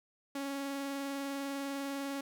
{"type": "tone with vibrato", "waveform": "sawtooth", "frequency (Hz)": 277.2, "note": "C#4", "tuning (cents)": 0, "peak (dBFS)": -32, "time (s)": [0.35, 2.21], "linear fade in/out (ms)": 5, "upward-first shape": "triangle", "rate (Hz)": 20, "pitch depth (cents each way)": 29, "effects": []}